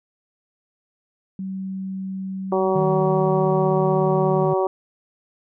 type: tone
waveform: sine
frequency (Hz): 190.8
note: G3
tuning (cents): -47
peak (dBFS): -26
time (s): 1.39-4.45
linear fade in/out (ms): 2
type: harmonic tone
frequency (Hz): 188.9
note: F#3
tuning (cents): +36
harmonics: 2 / 3 / 4 / 5 / 6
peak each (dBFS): -20 / -24 / -26 / -28 / -30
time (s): 2.52-4.67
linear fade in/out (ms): 2
type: tone with pitch glide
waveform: triangle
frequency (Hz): 155.56 to 153.42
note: D#3 to D#3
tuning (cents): 0 to -24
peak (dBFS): -20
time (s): 2.75-4.54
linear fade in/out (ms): 10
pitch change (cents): -24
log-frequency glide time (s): 3.06-4.38
effects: none